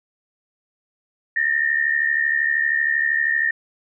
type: tone pair together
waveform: sine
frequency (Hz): 1791.9 / 1864.7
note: A6 / A#6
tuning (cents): +31 / 0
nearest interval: minor second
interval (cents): 69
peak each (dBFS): -20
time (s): 1.36-3.51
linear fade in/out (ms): 5
effects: none